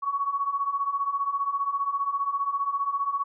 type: beating tone pair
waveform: sine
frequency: 1108.7 / 1123.7 Hz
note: C#6 / C#6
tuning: 0 / +23 cents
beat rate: 15 Hz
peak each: -30 / -26 dBFS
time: 0.02-3.24 s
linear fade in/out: 20 ms
effects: none